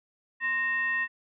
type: tone with frequency modulation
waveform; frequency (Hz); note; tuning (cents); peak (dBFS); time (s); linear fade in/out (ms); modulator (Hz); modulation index
sine; 1854; A#6; -10; -25; 0.4-1.08; 50; 806; 0.5
effects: none